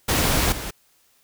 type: noise with level steps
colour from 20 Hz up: pink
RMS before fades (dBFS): -20 / -31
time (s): 0.08-0.71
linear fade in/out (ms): 10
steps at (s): 0.52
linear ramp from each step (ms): 2
effects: white hiss -61 dBFS RMS until 1.23 s